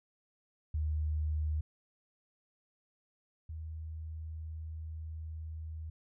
sine tone pair in turn, 76.8 / 79.42 Hz, D#2 / D#2, -22 / +36 cents, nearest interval minor second, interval 58 cents, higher second, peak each -30 / -39 dBFS, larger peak first, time 0.74-1.61 / 3.49-5.9 s, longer second, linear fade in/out 5 ms, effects none

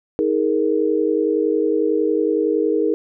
sine chord, D# suspended fourth, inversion none, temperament equal with one note detuned, 316.2 / 415.3 / 466.2 Hz, D#4 / G#4 / A#4, +28 / 0 / 0 cents, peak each -20 dBFS, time 0.19-2.94 s, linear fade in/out 0 ms, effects none

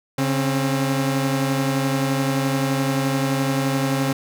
sawtooth tone pair together, 139.2 / 266.8 Hz, C#3 / C4, +8 / +34 cents, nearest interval major seventh, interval 1126 cents, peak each -18 dBFS, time 0.18-4.13 s, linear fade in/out 5 ms, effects none

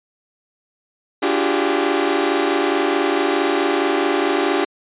sawtooth tone cluster, 290.3 / 343 / 380.3 / 404.9 Hz, D4 / F4 / F#4 / G#4, -20 / -31 / +48 / -44 cents, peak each -18 dBFS, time 1.22-4.65 s, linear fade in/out 10 ms, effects resampled to 8000 Hz

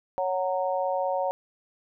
harmonic tone, 185 Hz, F#3, in tune, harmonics 3 / 4 / 5, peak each -27 / -29 / -31 dBFS, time 0.18-1.31 s, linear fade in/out 0 ms, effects none

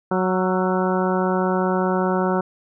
harmonic tone with a mistuned harmonic, 185 Hz, F#3, in tune, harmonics 1 / 2 / 3 / 4 / 5 / 6 / 7 / 8, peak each -22 / -23 / -26 / -28 / -27 / -33 / -29 / -34 dBFS, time 0.11-2.41 s, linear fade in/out 5 ms, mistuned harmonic 7, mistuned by +46 cents, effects none

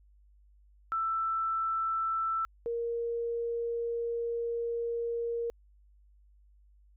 sine tone pair in turn, 1328 / 467.9 Hz, E6 / A#4, +12 / +6 cents, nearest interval octave + tritone, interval 1806 cents, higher first, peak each -28 / -30 dBFS, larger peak first, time 0.92-2.45 / 2.66-5.5 s, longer second, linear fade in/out 0 ms, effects added 50 Hz sine -58 dBFS peak until 6.96 s

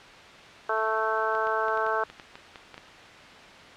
harmonic tone, 220 Hz, A3, in tune, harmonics 2 / 3 / 4 / 5 / 6 / 7, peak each -31 / -31 / -31 / -31 / -31 / -31 dBFS, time 0.69-2.04 s, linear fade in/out 5 ms
clicks, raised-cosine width 0.2 ms, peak -22 dBFS, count 11, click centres 1.351 / 1.471 / 1.683 / 1.774 / 1.865 / 2.1 / 2.198 / 2.355 / 2.558 / 2.743 / 2.779 s
effects white hiss -46 dBFS RMS until 3.76 s + low-pass 3000 Hz 12 dB/octave

